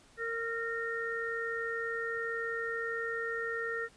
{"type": "harmonic tone", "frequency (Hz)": 460.2, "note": "A#4", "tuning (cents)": -22, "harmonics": [1, 3, 4], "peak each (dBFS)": [-37, -39, -36], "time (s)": [0.17, 3.89], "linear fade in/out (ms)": 50, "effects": ["pink hiss -61 dBFS RMS until 3.96 s", "resampled to 22050 Hz"]}